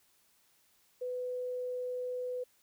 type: tone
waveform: sine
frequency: 499.3 Hz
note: B4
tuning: 19 cents sharp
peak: -34 dBFS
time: 1.01-2.44 s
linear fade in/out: 10 ms
effects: white hiss -69 dBFS RMS until 2.62 s